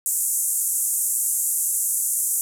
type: band-pass noise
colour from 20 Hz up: pink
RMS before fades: -23 dBFS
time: 0.06-2.41 s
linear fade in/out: 0 ms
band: 7300 to 13000 Hz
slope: 48 dB/octave
effects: none